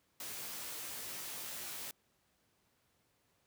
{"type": "noise with comb filter", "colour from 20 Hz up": "white", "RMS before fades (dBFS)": -44, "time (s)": [0.2, 1.91], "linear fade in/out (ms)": 2, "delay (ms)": 18, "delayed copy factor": -0.8, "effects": ["pink hiss -75 dBFS RMS until 3.46 s", "high-pass 80 Hz 12 dB/octave"]}